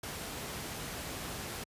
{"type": "noise", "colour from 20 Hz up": "pink", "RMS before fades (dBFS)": -40, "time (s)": [0.03, 1.64], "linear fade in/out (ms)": 5, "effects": ["high-pass 60 Hz 12 dB/octave", "resampled to 32000 Hz"]}